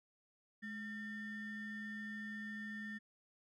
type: ring-modulated tone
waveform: triangle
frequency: 797 Hz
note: G5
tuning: 28 cents sharp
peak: -38 dBFS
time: 0.62-2.99 s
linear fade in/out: 20 ms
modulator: 1010 Hz
effects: none